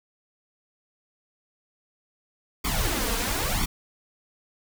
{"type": "noise with flanger", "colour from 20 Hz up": "pink", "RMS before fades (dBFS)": -26, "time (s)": [2.64, 3.66], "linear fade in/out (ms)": 10, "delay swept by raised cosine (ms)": [0.88, 4.38], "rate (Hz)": 1, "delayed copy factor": 0.95, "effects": []}